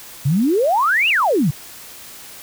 sine exponential two-way sweep, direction up then down, 126.7 to 2924 to 126.7 Hz, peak -13 dBFS, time 0.25-1.51 s, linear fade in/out 10 ms, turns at 1.09 s, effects white hiss -38 dBFS RMS until 2.42 s

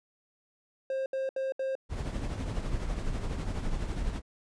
triangle tone bursts, 532 Hz, C5, 29 cents sharp, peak -27 dBFS, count 4, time 0.9-1.753 s, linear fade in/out 2 ms, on 160 ms, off 71 ms
brown noise with tremolo, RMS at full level -30 dBFS, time 1.89-4.22 s, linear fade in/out 50 ms, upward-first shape triangle, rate 12 Hz, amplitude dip 55%
effects resampled to 22050 Hz

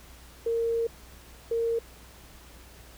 sine tone bursts at uneven times, 461.2 Hz, A#4, 19 cents flat, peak -24 dBFS, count 2, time 0.46-0.87 / 1.51-1.79 s, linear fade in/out 5 ms, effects added 60 Hz sine -51 dBFS peak until 2.97 s + pink hiss -52 dBFS RMS until 2.97 s

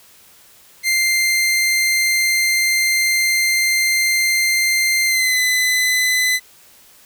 sawtooth tone with pitch glide, 2093 to 2014 Hz, C7 to B6, 0 to +33 cents, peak -11 dBFS, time 0.83-6.4 s, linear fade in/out 50 ms, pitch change -67 cents, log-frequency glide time 5.06-5.4 s, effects white hiss -48 dBFS RMS until 7.05 s

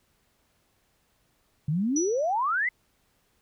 sine exponential sweep, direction up, 140 to 2093 Hz, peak -23 dBFS, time 1.68-2.69 s, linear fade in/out 5 ms
sine tone with exponential decay, 5890 Hz, F#8, 9 cents flat, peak -24 dBFS, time 1.96-2.34 s, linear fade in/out 5 ms, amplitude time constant 82 ms
effects pink hiss -69 dBFS RMS until 3.41 s

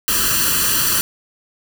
white noise with comb filter, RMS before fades -17 dBFS, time 0.08-1.01 s, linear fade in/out 0 ms, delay 0.68 ms, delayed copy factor +0.9, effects none

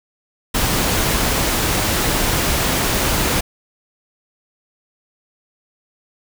pink noise, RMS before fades -18 dBFS, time 0.54-3.41 s, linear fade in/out 10 ms, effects none

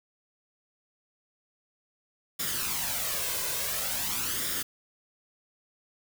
white noise with flanger, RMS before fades -31 dBFS, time 2.39-4.63 s, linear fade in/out 10 ms, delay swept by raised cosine 0.57 to 1.97 ms, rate 0.48 Hz, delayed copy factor +0.6, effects none

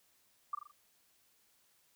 sine tone with echo, 1182 Hz, D6, 11 cents sharp, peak -32 dBFS, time 0.53-0.55 s, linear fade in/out 5 ms, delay 41 ms, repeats 4, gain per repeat -6 dB, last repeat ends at 0.714 s, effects white hiss -71 dBFS RMS until 1.95 s

